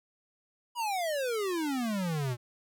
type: exponential sweep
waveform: square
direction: down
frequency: 990 to 117 Hz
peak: -30 dBFS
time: 0.75-2.37 s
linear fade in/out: 50 ms
effects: none